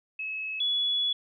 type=tone pair in turn; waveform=sine; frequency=2580 / 3399 Hz; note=E7 / G#7; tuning=-38 / +39 cents; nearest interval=perfect fourth; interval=477 cents; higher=second; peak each=-31 / -24 dBFS; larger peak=second; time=0.19-0.6 / 0.6-1.13 s; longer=second; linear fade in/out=5 ms; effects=none